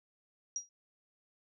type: tone with exponential decay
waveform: sine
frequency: 5730 Hz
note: F8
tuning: 44 cents sharp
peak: -30 dBFS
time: 0.56-0.69 s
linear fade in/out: 1 ms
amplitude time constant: 27 ms
effects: none